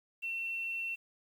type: tone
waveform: sine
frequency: 2706 Hz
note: E7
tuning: 45 cents sharp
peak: -34 dBFS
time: 0.22-0.96 s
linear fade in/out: 20 ms
effects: 10-bit